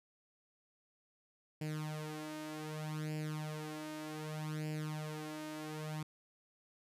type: tone with flanger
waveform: sawtooth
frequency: 153.9 Hz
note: D#3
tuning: 19 cents flat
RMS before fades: -42 dBFS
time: 1.61-6.03 s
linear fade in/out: 5 ms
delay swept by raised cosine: 0.4 to 3.2 ms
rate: 0.65 Hz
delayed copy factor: +0.75
effects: resampled to 32000 Hz